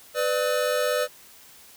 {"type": "tone cluster", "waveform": "square", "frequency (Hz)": [499.7, 596, 1281], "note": ["B4", "D5", "E6"], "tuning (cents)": [20, 25, -50], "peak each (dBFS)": [-26, -26, -32], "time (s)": [0.14, 1.08], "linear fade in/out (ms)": 50, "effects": ["white hiss -50 dBFS RMS until 1.76 s"]}